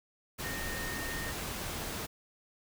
sine tone in noise, 1841 Hz, A#6, 22 cents flat, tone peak -40 dBFS, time 0.43-1.32 s, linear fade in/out 20 ms, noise pink, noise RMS -38 dBFS, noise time 0.38-2.07 s, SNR -5 dB, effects none

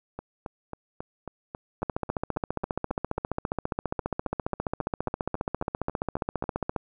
two click trains, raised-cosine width 1 ms, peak -21 / -13 dBFS, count 24 / 74, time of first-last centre 0.19-6.44 / 1.83-6.762 s, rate 3.68 / 14.8 Hz, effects none

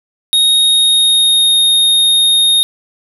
square tone with pitch glide, 3738 to 3706 Hz, A#7 to A#7, +4 to -11 cents, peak -8 dBFS, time 0.33-2.63 s, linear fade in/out 0 ms, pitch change -15 cents, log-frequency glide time 0.53-1.59 s, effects none

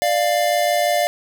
square tone pair together, 592.1 / 698 Hz, D5 / F5, +14 / -1 cents, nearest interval minor third, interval 285 cents, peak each -20 / -19 dBFS, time 0.02-1.07 s, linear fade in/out 0 ms, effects none

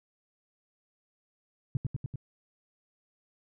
sine tone with echo, 130.81 Hz, C3, in tune, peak -24 dBFS, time 1.75-1.77 s, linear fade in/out 2 ms, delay 97 ms, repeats 4, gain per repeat -2 dB, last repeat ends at 2.158 s, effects none

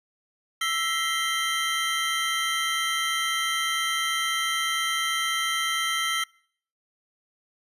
square tone cluster, 1326 / 1923 / 2072 / 3140 Hz, E6 / B6 / C7 / G7, +10 / -47 / -17 / +2 cents, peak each -29 / -33 / -32 / -29 dBFS, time 0.61-6.24 s, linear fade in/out 5 ms, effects noise-tail reverb RT60 0.6 s tail -26 dB re dry + resampled to 32000 Hz

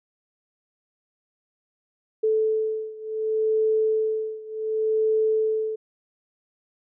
sine beating tone pair, 436.8 / 437.48 Hz, A4 / A4, -13 / -10 cents, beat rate 0.68 Hz, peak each -23 / -25 dBFS, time 2.23-5.76 s, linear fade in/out 10 ms, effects none

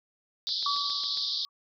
pink band-pass noise, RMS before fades -31 dBFS, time 0.47-1.45 s, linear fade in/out 0 ms, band 3500 to 5100 Hz, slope 96 dB/octave
click train, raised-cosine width 0.2 ms, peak -29 dBFS, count 6, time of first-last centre 0.49-1.173 s, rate 7.32 Hz
sine tone with exponential decay, 1142 Hz, D6, 49 cents flat, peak -26 dBFS, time 0.66-1.49 s, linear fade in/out 2 ms, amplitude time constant 180 ms
effects none

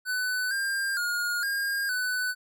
square tone with pitch steps, 1500 / 1598 / 1431 / 1616 / 1498 Hz, F#6 / G6 / F6 / G#6 / F#6, +23 / +33 / +42 / -48 / +21 cents, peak -27 dBFS, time 0.05-2.35 s, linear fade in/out 50 ms, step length 460 ms, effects none

